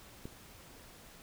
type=click; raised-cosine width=3 ms; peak=-29 dBFS; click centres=0.255 s; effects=pink hiss -55 dBFS RMS until 1.22 s